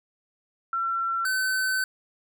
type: tone pair in turn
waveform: sine / square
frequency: 1354 / 1523.9 Hz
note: E6 / G6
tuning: +46 / -49 cents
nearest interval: major second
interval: 205 cents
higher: second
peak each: -24 dBFS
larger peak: neither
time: 0.73-1.25 / 1.25-1.84 s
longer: second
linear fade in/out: 2 ms
effects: none